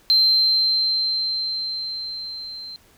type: tone with level ramp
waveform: sine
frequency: 4123 Hz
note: C8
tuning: 26 cents flat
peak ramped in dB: -11 to -33 dBFS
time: 0.1-2.76 s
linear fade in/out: 0 ms
effects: tanh soft clip ceiling -9 dBFS + pink hiss -55 dBFS RMS until 2.97 s